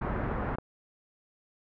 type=low-pass noise; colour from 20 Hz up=pink; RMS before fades=-32 dBFS; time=0.01-0.56 s; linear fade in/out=10 ms; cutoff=1600 Hz; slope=24 dB/octave
type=click; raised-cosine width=1 ms; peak=-21 dBFS; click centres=0.585 s
effects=none